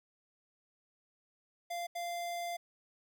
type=tone bursts at uneven times; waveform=square; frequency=693 Hz; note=F5; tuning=14 cents flat; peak=-37 dBFS; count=2; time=1.7-1.87 / 1.95-2.57 s; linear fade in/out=10 ms; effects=12-bit